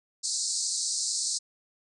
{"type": "band-pass noise", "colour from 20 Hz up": "white", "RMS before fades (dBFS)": -30, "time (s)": [0.23, 1.39], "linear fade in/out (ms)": 20, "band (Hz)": [4100, 8800], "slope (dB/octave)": 96, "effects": []}